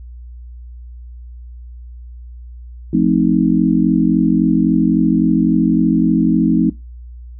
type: chord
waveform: sine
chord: F dominant seventh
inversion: none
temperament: just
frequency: 174.61 / 218.3 / 261.9 / 314.3 Hz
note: F3 / A3 / C4 / Eb4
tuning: 0 / -13 / +2 / +18 cents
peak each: -16 dBFS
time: 2.93-6.7 s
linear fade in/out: 5 ms
effects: noise-tail reverb RT60 0.2 s tail -20 dB re dry + added 60 Hz sine -31 dBFS peak until 7.39 s